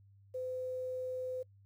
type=tone with quantisation; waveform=sine; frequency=510 Hz; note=C5; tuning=44 cents flat; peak=-36 dBFS; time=0.34-1.43 s; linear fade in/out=10 ms; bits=11; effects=noise-tail reverb RT60 0.1 s tail -25 dB re dry + added 99 Hz sine -59 dBFS peak until 1.65 s